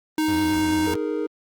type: tone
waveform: square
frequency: 311.1 Hz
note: D#4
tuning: in tune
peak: -20 dBFS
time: 0.18-0.94 s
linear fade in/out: 2 ms
type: tone with vibrato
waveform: sawtooth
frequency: 90.9 Hz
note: F#2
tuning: 30 cents flat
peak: -26 dBFS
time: 0.28-0.96 s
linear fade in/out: 5 ms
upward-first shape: sine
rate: 9.2 Hz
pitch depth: 170 cents each way
type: chord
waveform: triangle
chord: D# suspended fourth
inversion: none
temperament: equal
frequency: 311.1 / 415.3 / 466.2 Hz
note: D#4 / G#4 / A#4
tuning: 0 / 0 / 0 cents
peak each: -25 / -26 / -26 dBFS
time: 0.86-1.27 s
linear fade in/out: 10 ms
effects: Opus 32 kbps